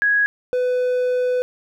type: tone pair in turn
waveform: sine / triangle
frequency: 1661.2 / 499.8 Hz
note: G#6 / B4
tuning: 0 / +21 cents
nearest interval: octave + major sixth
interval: 2079 cents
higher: first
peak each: -14 / -15 dBFS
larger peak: first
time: 0.02-0.26 / 0.53-1.42 s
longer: second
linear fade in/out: 0 ms
effects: none